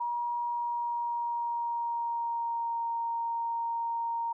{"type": "tone with pitch glide", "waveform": "sine", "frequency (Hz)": [954, 929], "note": ["A#5", "A#5"], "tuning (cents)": [40, -6], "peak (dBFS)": -29, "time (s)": [0, 4.33], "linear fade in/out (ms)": 10, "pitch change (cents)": -46, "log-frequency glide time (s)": [0.38, 2.85], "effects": []}